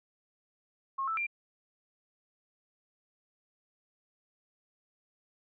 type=tone with pitch steps; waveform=sine; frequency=1081 / 1319 / 2378 Hz; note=C#6 / E6 / D7; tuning=-44 / +1 / +21 cents; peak=-30 dBFS; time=0.98-1.268 s; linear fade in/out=10 ms; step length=96 ms; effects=none